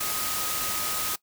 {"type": "tone in noise", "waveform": "sine", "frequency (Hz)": 1255, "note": "D#6", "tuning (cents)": 15, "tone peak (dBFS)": -36, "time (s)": [0, 1.16], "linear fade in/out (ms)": 10, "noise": "white", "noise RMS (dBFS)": -29, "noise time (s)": [0, 1.16], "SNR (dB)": -10, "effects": ["noise-tail reverb RT60 0.1 s tail -20 dB re dry"]}